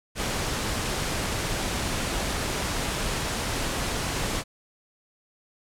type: noise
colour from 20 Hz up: pink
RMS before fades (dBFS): -28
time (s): 0.15-4.44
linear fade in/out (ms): 50
effects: low-pass 10000 Hz 12 dB/octave